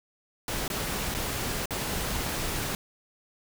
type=noise with dropouts; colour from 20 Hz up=pink; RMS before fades=-31 dBFS; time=0.48-2.75 s; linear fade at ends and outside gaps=1 ms; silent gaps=0.679-0.701 / 1.142-1.148 / 1.657-1.707 s; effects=none